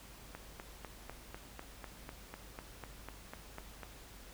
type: click train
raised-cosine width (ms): 0.5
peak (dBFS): -29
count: 15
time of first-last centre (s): 0.35-3.833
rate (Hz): 4.02
effects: added 50 Hz sine -56 dBFS peak until 4.33 s + pink hiss -55 dBFS RMS until 4.33 s